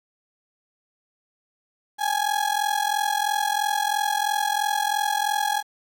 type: ring-modulated tone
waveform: 35% pulse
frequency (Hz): 830.6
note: G#5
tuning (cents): 0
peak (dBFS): -17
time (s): 1.98-5.63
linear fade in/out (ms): 50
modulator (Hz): 21.5
effects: 9-bit